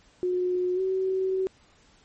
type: tone with pitch glide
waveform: sine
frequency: 362 to 378.2 Hz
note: F#4 to F#4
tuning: -38 to +38 cents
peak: -23 dBFS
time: 0.23-1.47 s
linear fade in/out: 0 ms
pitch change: +76 cents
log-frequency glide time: 0.75-0.8 s
effects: pink hiss -59 dBFS RMS until 2.04 s + MP3 32 kbps